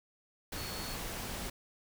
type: tone in noise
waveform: sine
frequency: 4391 Hz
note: C#8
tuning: 17 cents flat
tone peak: -45 dBFS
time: 0.57-0.95 s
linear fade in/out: 5 ms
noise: pink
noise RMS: -40 dBFS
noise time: 0.52-1.5 s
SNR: -8 dB
effects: none